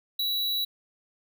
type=tone with ADSR envelope; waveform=square; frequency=3922 Hz; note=B7; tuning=13 cents flat; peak=-23 dBFS; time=0.19-0.65 s; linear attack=7 ms; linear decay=4 ms; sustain=-3 dB; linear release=9 ms; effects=none